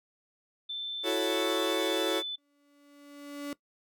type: tone with pitch glide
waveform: sine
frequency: 3541 to 3504 Hz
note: A7 to A7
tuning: +10 to -8 cents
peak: -33 dBFS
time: 0.69-2.36 s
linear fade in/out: 10 ms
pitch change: -18 cents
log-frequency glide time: 1.54-2.04 s
type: chord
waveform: 40% pulse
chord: F# minor seventh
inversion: third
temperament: equal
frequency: 329.6 / 370 / 440 / 554.4 Hz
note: E4 / F#4 / A4 / C#5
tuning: 0 / 0 / 0 / 0 cents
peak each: -32 dBFS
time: 1.03-2.23 s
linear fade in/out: 50 ms
type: tone with exponential growth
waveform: 35% pulse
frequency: 286.9 Hz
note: D4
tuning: 40 cents flat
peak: -31 dBFS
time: 2.38-3.53 s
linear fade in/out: 1 ms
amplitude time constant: 250 ms
effects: noise-tail reverb RT60 0.1 s tail -19 dB re dry